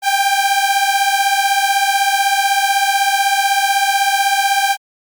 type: beating tone pair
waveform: sawtooth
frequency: 784 / 800 Hz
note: G5 / G5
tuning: 0 / +35 cents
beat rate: 16 Hz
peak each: -12 dBFS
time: 0.02-4.77 s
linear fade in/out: 50 ms
effects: Opus 48 kbps